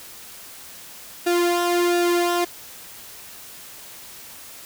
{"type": "tone with flanger", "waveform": "sawtooth", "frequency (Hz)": 349.2, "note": "F4", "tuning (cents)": 0, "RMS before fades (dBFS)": -20, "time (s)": [1.26, 2.45], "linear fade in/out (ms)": 10, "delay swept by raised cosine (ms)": [0.93, 2.43], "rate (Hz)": 1.4, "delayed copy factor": -0.65, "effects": ["white hiss -41 dBFS RMS until 4.65 s"]}